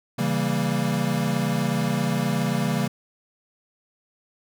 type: chord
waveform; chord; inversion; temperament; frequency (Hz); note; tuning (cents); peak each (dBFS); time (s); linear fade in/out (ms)
square; C# diminished seventh; none; equal with one note detuned; 137 / 164.81 / 196 / 233.1; C#3 / E3 / G3 / Bb3; -20 / 0 / 0 / 0; -28; 0.18-2.88; 10
effects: none